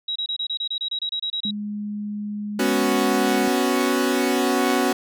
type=tone bursts; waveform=sine; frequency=3847 Hz; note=B7; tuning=46 cents flat; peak=-23 dBFS; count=14; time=0.08-1.509 s; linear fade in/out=5 ms; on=77 ms; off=27 ms
type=tone; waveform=sine; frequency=207.7 Hz; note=G#3; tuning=in tune; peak=-26 dBFS; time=1.45-3.48 s; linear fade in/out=2 ms
type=chord; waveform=sawtooth; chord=B suspended second; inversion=none; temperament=equal; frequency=246.9 / 277.2 / 370 Hz; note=B3 / C#4 / F#4; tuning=0 / 0 / 0 cents; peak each=-19 dBFS; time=2.59-4.93 s; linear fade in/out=5 ms
effects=none